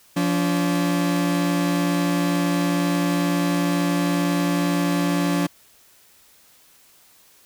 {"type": "tone pair together", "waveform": "40% pulse", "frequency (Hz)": [174.61, 287.1], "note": ["F3", "D4"], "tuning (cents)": [0, -39], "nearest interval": "major sixth", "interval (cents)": 861, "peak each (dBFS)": [-21, -21], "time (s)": [0.16, 5.47], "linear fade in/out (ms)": 10, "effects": ["white hiss -54 dBFS RMS until 7.45 s"]}